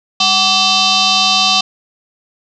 sine tone with frequency modulation, 202.4 Hz, G#3, 44 cents flat, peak -9 dBFS, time 0.2-1.61 s, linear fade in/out 5 ms, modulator 956 Hz, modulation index 5.2, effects none

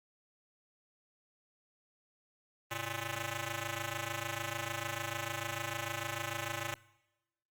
5% pulse ring-modulated tone, 233.1 Hz, A#3, in tune, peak -22 dBFS, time 2.71-6.74 s, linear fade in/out 0 ms, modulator 363 Hz, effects noise-tail reverb RT60 1.0 s tail -21 dB re dry + Opus 24 kbps

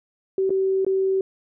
sine tone with dropouts, 383.2 Hz, G4, 39 cents flat, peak -18 dBFS, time 0.38-1.21 s, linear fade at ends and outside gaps 2 ms, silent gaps 0.495-0.504 / 0.848-0.865 s, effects none

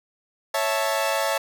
sawtooth chord, A major, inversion first, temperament equal, 554.4 / 659.3 / 880 Hz, C#5 / E5 / A5, 0 / 0 / 0 cents, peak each -22 / -22 / -23 dBFS, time 0.54-1.38 s, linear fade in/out 5 ms, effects none

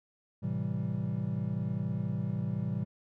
triangle chord, A minor seventh, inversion none, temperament equal with one note detuned, 110 / 130.81 / 164.81 / 195.09 Hz, A2 / C3 / E3 / G3, 0 / 0 / 0 / -8 cents, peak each -34 dBFS, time 0.42-2.85 s, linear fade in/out 20 ms, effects none

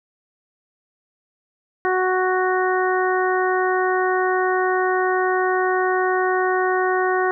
harmonic tone, 370.3 Hz, F#4, 1 cent sharp, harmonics 1 / 2 / 3 / 4 / 5, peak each -20 / -23 / -25 / -26 / -27 dBFS, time 1.85-7.31 s, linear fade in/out 0 ms, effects none

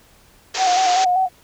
white band-pass noise, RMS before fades -25 dBFS, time 0.54-1.05 s, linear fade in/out 10 ms, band 310 to 7000 Hz, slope 96 dB/octave
sine tone with vibrato, 738 Hz, F#5, 5 cents flat, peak -14 dBFS, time 0.57-1.29 s, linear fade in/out 50 ms, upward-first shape square, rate 5.1 Hz, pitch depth 41 cents each way
effects pink hiss -52 dBFS RMS until 1.43 s

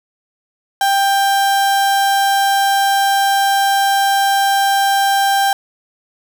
35% pulse tone, 790 Hz, G5, 13 cents sharp, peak -10 dBFS, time 0.81-5.53 s, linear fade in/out 2 ms, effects none

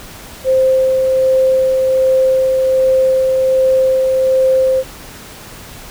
sine tone with tremolo, 523.3 Hz, C5, in tune, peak -8 dBFS, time 0.44-4.84 s, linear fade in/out 50 ms, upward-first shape sine, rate 1.3 Hz, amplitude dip 25%, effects pink hiss -34 dBFS RMS until 5.9 s

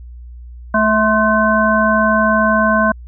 harmonic tone with a mistuned harmonic, 217.6 Hz, A3, 19 cents flat, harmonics 1 / 3 / 5 / 7, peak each -16 / -16 / -16 / -16 dBFS, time 0.74-2.92 s, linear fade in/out 5 ms, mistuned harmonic 5, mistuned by -58 cents, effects added 60 Hz sine -31 dBFS peak until 3.07 s

